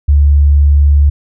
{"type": "tone", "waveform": "sine", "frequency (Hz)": 72, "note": "D2", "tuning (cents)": -34, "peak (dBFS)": -4, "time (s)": [0.08, 1.1], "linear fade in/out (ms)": 10, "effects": []}